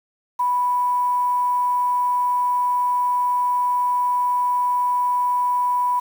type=tone with quantisation; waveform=sine; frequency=986 Hz; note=B5; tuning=3 cents flat; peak=-17 dBFS; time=0.39-6 s; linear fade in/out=10 ms; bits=7; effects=none